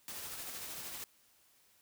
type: noise with tremolo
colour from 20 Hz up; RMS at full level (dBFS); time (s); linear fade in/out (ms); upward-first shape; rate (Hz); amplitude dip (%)
white; -43; 0.08-1.04; 0; sine; 13; 30
effects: white hiss -68 dBFS RMS until 1.81 s